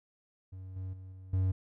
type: tone with level steps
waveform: triangle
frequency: 93.8 Hz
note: F#2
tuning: 24 cents sharp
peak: -40 / -34 / -42 / -44 / -24 dBFS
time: 0.52-1.52 s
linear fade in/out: 10 ms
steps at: 0.76 / 0.93 / 1.12 / 1.33 s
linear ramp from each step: 5 ms
effects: none